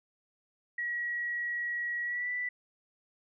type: tone with pitch glide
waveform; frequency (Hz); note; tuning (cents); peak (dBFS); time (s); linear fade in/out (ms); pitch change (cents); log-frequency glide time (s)
sine; 1915 to 1974.5; A#6 to B6; +46 to -1; -31; 0.78-2.49; 5; +53; 2.03-2.3
effects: none